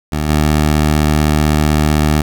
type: tone with level steps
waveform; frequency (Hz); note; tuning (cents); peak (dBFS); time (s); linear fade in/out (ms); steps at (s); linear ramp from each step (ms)
15% pulse; 75.8; D#2; -45; -9 / -4; 0.12-2.22; 5; 0.28; 20
effects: none